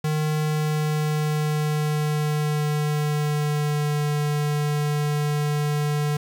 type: tone with pitch glide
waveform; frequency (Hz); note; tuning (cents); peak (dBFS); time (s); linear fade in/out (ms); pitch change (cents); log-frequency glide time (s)
square; 153.2 to 148.07; D#3 to D3; -27 to +15; -22; 0.04-6.17; 5; -58; 0.4-4.04
effects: 8-bit